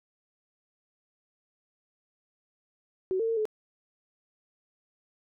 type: tone with pitch steps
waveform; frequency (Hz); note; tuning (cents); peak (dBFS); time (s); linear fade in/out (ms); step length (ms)
sine; 374.9 / 452.2 / 455.1 / 430.2; F#4 / A4 / A#4 / A4; +23 / +47 / -42 / -39; -25; 3.11-3.454; 0; 86
effects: none